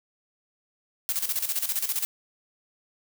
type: noise with tremolo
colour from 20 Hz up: blue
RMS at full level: -26 dBFS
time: 1.09-2.05 s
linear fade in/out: 0 ms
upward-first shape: square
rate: 15 Hz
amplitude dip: 70%
effects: none